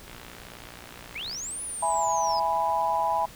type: click train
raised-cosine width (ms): 0.3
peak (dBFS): -27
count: 76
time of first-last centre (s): 0.08-1.347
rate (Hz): 59.2
type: linear two-way sweep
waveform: sine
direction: up then down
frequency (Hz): 2000 to 9956 to 4841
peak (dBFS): -32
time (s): 1.15-2.4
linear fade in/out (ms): 10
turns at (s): 1.62
type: chord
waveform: sine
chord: E major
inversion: none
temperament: equal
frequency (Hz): 659.3 / 830.6 / 987.8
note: E5 / G#5 / B5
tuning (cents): 0 / 0 / 0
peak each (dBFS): -30 / -26 / -26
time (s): 1.82-3.26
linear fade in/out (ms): 10
effects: pink hiss -47 dBFS RMS until 3.35 s